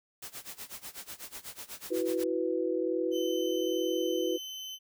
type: noise with tremolo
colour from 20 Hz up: white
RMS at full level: -41 dBFS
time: 0.22-2.24 s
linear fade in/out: 5 ms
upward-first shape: sine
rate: 8.1 Hz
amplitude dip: 90%
type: chord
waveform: sine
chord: E suspended second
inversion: none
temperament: just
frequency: 329.6 / 370.8 / 494.4 Hz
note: E4 / F#4 / B4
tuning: 0 / +4 / +2 cents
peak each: -32 dBFS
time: 1.9-4.38 s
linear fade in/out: 20 ms
type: tone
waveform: 35% pulse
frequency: 3051 Hz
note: G7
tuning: 48 cents flat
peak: -37 dBFS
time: 3.11-4.79 s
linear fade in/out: 50 ms
effects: none